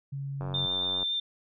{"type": "tone", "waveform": "sine", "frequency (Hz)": 138.59, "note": "C#3", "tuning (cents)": 0, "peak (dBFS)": -32, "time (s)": [0.12, 0.66], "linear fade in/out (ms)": 10}
{"type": "click train", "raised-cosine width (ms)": 1, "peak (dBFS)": -25, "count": 58, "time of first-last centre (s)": [0.41, 1.029], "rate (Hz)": 92.1}
{"type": "tone with vibrato", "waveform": "sine", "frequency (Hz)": 3588, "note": "A7", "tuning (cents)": 33, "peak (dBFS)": -27, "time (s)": [0.54, 1.2], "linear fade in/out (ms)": 5, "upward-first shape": "sine", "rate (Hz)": 7.2, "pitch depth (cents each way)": 11}
{"effects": []}